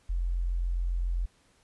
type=tone; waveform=sine; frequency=43.65 Hz; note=F1; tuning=in tune; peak=-26 dBFS; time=0.09-1.26 s; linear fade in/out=10 ms; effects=pink hiss -65 dBFS RMS until 1.63 s + resampled to 24000 Hz